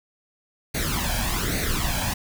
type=noise with flanger; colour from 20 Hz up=pink; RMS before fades=-25 dBFS; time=0.74-2.14 s; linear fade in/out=10 ms; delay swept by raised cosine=0.47 to 1.26 ms; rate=1.2 Hz; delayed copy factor=+0.7; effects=none